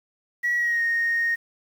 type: tone with pitch glide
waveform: sine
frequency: 1926 to 1857.2 Hz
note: B6 to A#6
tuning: -44 to -7 cents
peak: -19 dBFS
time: 0.43-1.36 s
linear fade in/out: 20 ms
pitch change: -63 cents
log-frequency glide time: 0.56-0.82 s
effects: tanh soft clip ceiling -17 dBFS + 8-bit